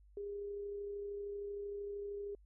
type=tone with amplitude modulation; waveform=sine; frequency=405.7 Hz; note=G#4; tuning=41 cents flat; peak=-39 dBFS; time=0.17-2.35 s; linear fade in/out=2 ms; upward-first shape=sine; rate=33 Hz; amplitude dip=25%; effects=added 50 Hz sine -60 dBFS peak until 2.45 s